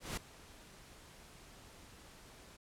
pink noise with ADSR envelope, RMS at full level -38 dBFS, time 0-2.57 s, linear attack 170 ms, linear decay 7 ms, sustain -19 dB, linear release 15 ms, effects low-pass 11000 Hz 12 dB/octave

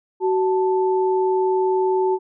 sine tone pair together, 375.4 / 880 Hz, F#4 / A5, +25 / 0 cents, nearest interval octave + minor third, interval 1475 cents, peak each -17 / -23 dBFS, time 0.2-2.19 s, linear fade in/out 50 ms, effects none

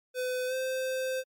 square tone with pitch glide, 505 to 519.5 Hz, B4 to C5, +39 to -12 cents, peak -30 dBFS, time 0.14-1.24 s, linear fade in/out 50 ms, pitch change +49 cents, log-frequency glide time 0.47-0.54 s, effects MP3 96 kbps

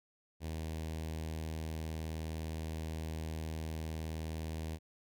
sawtooth tone with notch filter, 79.5 Hz, D#2, 38 cents sharp, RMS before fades -40 dBFS, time 0.4-4.79 s, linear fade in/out 50 ms, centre 1300 Hz, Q 1.5, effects none

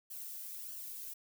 violet noise with flanger, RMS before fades -45 dBFS, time 0.1-1.14 s, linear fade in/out 10 ms, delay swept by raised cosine 0.66 to 1.96 ms, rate 1.6 Hz, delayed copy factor +0.65, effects none

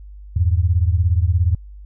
sine beating tone pair, 82.41 / 99.41 Hz, E2 / G2, 0 / +25 cents, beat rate 17 Hz, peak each -15 / -18 dBFS, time 0.36-1.55 s, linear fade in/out 5 ms, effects added 50 Hz sine -35 dBFS peak until 1.85 s

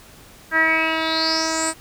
10% pulse tone with low-pass filter sweep, 321.3 Hz, E4, 44 cents flat, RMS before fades -20 dBFS, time 0.51-1.74 s, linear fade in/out 50 ms, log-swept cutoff 1700 to 8800 Hz, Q 8.6, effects pink hiss -46 dBFS RMS until 1.8 s

